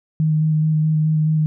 sine tone with vibrato, 155.56 Hz, D#3, in tune, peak -14 dBFS, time 0.2-1.46 s, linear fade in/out 0 ms, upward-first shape square, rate 4.7 Hz, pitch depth 12 cents each way, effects none

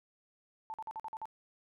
sine tone bursts, 882 Hz, A5, 4 cents sharp, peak -38 dBFS, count 7, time 0.7-1.255 s, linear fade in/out 0 ms, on 39 ms, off 47 ms, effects none

